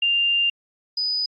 sine tone pair in turn, 2794 / 4978 Hz, F7 / D#8, 0 / 0 cents, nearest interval minor seventh, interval 1000 cents, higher second, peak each -17 / -21 dBFS, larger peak first, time 0.02-0.5 / 0.97-1.26 s, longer first, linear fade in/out 5 ms, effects AAC 64 kbps

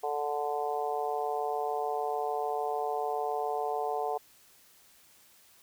harmonic tone, 146.83 Hz, D3, in tune, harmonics 3 / 4 / 5 / 6 / 7, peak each -34 / -40 / -32 / -38 / -42 dBFS, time 0.03-4.18 s, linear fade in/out 10 ms, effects white hiss -60 dBFS RMS until 5.62 s

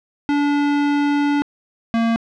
square tone pair in turn, 288.6 / 229.1 Hz, D4 / A#3, -30 / -30 cents, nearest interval major third, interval 400 cents, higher first, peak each -16 dBFS, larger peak neither, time 0.29-1.42 / 1.94-2.16 s, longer first, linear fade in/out 0 ms, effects low-pass 3000 Hz 12 dB/octave

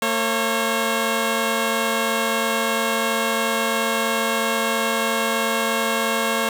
10% pulse tone pair together, 226.2 / 544 Hz, A3 / C#5, +48 / -33 cents, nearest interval octave + minor third, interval 1519 cents, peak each -14 dBFS, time 0.02-6.49 s, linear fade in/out 2 ms, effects none

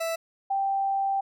40% pulse / sine tone pair in turn, 659.3 / 784 Hz, E5 / G5, 0 / 0 cents, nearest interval minor third, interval 300 cents, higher second, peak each -26 / -23 dBFS, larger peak second, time 0-0.16 / 0.5-1.21 s, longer second, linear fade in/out 10 ms, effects none

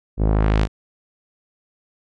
sawtooth tone with low-pass filter sweep, 52.9 Hz, G#1, 33 cents sharp, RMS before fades -17 dBFS, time 0.17-0.68 s, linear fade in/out 50 ms, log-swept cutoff 400 to 6400 Hz, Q 0.87, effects none

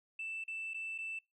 sine tone with dropouts, 2653 Hz, E7, 10 cents sharp, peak -37 dBFS, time 0.19-1.19 s, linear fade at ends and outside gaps 5 ms, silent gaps 0.44-0.479 / 0.736-0.743 / 0.98-0.985 s, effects noise-tail reverb RT60 0.2 s tail -24 dB re dry + tanh soft clip ceiling -35 dBFS

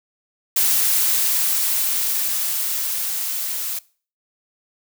blue noise with level ramp, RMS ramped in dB -17 to -26 dBFS, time 0.56-3.79 s, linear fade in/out 5 ms, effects noise-tail reverb RT60 0.4 s tail -21 dB re dry

